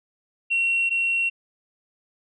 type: tone pair in turn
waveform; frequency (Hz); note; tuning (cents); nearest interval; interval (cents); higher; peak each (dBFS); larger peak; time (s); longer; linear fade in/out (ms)
sine; 2732 / 2732; F7 / F7; -39 / -39; unison; 0; neither; -18 / -19; first; 0.5-0.9 / 0.9-1.3; neither; 20
effects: tanh soft clip ceiling -15 dBFS